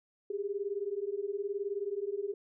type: beating tone pair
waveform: sine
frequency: 392 / 411 Hz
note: G4 / G#4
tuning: 0 / -18 cents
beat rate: 19 Hz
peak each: -36 / -35 dBFS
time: 0.3-2.34 s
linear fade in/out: 5 ms
effects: none